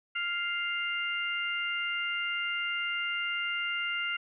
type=harmonic tone; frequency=699 Hz; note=F5; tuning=1 cent sharp; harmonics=2 / 3 / 4; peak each=-34 / -34 / -34 dBFS; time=0.15-4.17 s; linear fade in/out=10 ms; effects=none